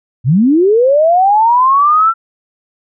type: linear sweep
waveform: sine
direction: up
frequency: 109 to 1362 Hz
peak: -6 dBFS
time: 0.24-2.14 s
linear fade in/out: 50 ms
effects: none